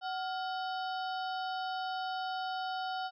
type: harmonic tone with a mistuned harmonic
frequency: 750 Hz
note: F#5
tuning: 23 cents sharp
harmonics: 1 / 2 / 4 / 5 / 6 / 7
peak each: -35 / -41 / -47 / -49 / -51 / -52 dBFS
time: 0.01-3.11 s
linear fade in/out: 50 ms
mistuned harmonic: 2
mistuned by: -110 cents
effects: none